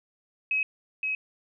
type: tone with echo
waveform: sine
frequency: 2551 Hz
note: D#7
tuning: 43 cents sharp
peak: -23 dBFS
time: 0.51-0.63 s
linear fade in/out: 2 ms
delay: 520 ms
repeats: 1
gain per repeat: -3 dB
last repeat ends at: 1.15 s
effects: none